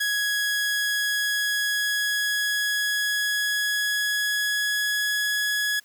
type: tone with pitch glide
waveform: sawtooth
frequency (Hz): 1668 to 1681.5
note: G#6 to G#6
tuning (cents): +7 to +21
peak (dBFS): -19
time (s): 0-5.8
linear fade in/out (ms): 10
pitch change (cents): +14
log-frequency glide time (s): 0.45-5.13
effects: white hiss -58 dBFS RMS until 5.84 s